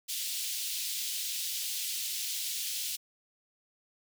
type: high-pass noise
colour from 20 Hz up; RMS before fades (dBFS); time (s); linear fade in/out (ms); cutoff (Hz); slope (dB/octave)
pink; -35; 0.08-2.97; 20; 3100; 24
effects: none